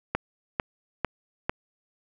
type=click train; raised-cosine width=0.5 ms; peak=-9 dBFS; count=4; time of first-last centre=0.15-1.495 s; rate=2.23 Hz; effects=none